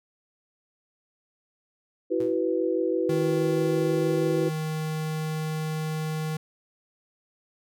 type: chord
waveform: sine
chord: E suspended second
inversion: none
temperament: equal with one note detuned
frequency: 329.6 / 375.8 / 493.9 Hz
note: E4 / F#4 / B4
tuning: 0 / +27 / 0 cents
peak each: -27 dBFS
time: 2.1-4.5 s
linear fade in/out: 20 ms
type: tone with exponential decay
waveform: sawtooth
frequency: 118.1 Hz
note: A#2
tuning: 23 cents sharp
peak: -34 dBFS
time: 2.2-2.45 s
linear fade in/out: 5 ms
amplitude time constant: 53 ms
type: tone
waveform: square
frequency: 156.4 Hz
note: D#3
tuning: 9 cents sharp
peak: -28 dBFS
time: 3.09-6.37 s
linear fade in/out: 5 ms
effects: none